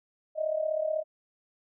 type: tone with amplitude modulation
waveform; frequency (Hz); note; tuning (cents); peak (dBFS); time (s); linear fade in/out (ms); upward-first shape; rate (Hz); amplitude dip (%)
sine; 625; D#5; +8; -23; 0.35-1.04; 50; sine; 36.1; 75
effects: none